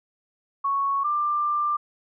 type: tone pair in turn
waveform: sine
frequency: 1108.7 / 1187.2 Hz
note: C#6 / D6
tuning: 0 / +18 cents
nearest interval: minor second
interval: 118 cents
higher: second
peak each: -21 dBFS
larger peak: neither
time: 0.64-1.04 / 1.04-1.77 s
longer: second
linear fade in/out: 10 ms
effects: none